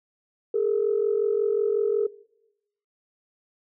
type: tone pair together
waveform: sine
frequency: 410.4 / 455.9 Hz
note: G#4 / A#4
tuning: -21 / -39 cents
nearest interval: major second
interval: 182 cents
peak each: -23 dBFS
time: 0.54-2.07 s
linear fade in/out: 5 ms
effects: noise-tail reverb RT60 0.9 s tail -21 dB re dry + tanh soft clip ceiling -13 dBFS